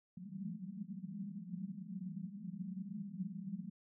white band-pass noise, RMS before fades -45 dBFS, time 0.17-3.7 s, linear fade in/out 5 ms, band 170 to 210 Hz, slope 96 dB/octave, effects none

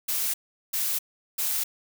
blue noise bursts, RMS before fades -27 dBFS, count 3, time 0.08-1.64 s, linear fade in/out 10 ms, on 260 ms, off 390 ms, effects none

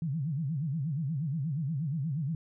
sine tone with vibrato, 148.7 Hz, D3, 22 cents sharp, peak -29 dBFS, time 0.02-2.35 s, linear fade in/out 2 ms, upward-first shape sine, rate 8.4 Hz, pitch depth 230 cents each way, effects none

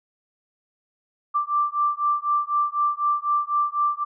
sine beating tone pair, 1174.7 / 1178.7 Hz, D6 / D6, 0 / +6 cents, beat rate 4 Hz, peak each -23 dBFS, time 1.34-4.05 s, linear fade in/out 20 ms, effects none

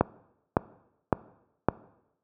click train, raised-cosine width 1 ms, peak -5 dBFS, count 4, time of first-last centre 0.01-1.686 s, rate 1.79 Hz, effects noise-tail reverb RT60 0.9 s tail -20 dB re dry + high-pass 80 Hz 12 dB/octave

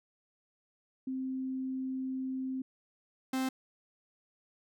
sine / 45% pulse tone pair in turn, 261.6 / 261.6 Hz, C4 / C4, 0 / 0 cents, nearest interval unison, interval 0 cents, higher neither, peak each -33 / -30 dBFS, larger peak second, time 1.07-2.62 / 3.33-3.49 s, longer first, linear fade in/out 5 ms, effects none

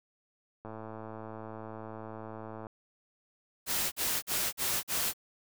click train, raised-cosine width 1 ms, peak -29 dBFS, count 223, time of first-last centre 0.65-2.668 s, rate 110 Hz
white noise bursts, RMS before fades -31 dBFS, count 5, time 3.66-5.136 s, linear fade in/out 50 ms, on 260 ms, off 44 ms
effects none

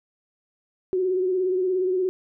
sine tone with vibrato, 370 Hz, F#4, in tune, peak -20 dBFS, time 0.93-2.09 s, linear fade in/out 0 ms, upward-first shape sine, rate 17 Hz, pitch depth 45 cents each way, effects none

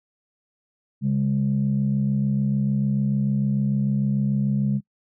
sine tone pair together, 136.94 / 203.7 Hz, C#3 / G#3, -21 / -33 cents, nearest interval perfect fifth, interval 688 cents, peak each -21 dBFS, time 1.01-4.81 s, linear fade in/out 50 ms, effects noise-tail reverb RT60 0.1 s tail -24 dB re dry + tanh soft clip ceiling -13 dBFS

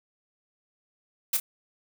blue noise with echo, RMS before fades -24 dBFS, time 1.33-1.37 s, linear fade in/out 5 ms, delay 30 ms, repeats 1, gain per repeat -9 dB, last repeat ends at 1.4 s, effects none

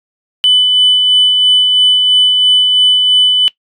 sine tone with tremolo, 3000 Hz, F#7, 23 cents sharp, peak -3 dBFS, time 0.44-3.48 s, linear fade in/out 0 ms, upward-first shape sine, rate 3 Hz, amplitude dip 35%, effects noise-tail reverb RT60 0.1 s tail -21 dB re dry + tanh soft clip ceiling -2 dBFS

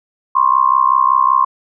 sine tone with amplitude modulation, 1064 Hz, C6, 29 cents sharp, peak -5 dBFS, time 0.35-1.45 s, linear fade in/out 10 ms, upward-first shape sine, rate 65.3 Hz, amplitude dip 95%, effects none

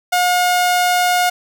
sawtooth tone, 718 Hz, F5, 48 cents sharp, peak -9 dBFS, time 0.12-1.3 s, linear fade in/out 10 ms, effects none

